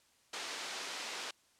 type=band-pass noise; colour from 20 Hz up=white; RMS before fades=-42 dBFS; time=0.33-1.31 s; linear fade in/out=5 ms; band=350 to 5200 Hz; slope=12 dB/octave; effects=white hiss -69 dBFS RMS until 1.59 s + low-pass 9000 Hz 12 dB/octave